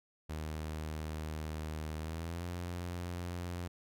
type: tone with pitch glide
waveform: sawtooth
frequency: 77.78 to 87.81 Hz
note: D#2 to F2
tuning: 0 to +10 cents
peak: -34 dBFS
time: 0.29-3.68 s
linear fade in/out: 10 ms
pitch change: +210 cents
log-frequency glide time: 1.99-2.47 s
effects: none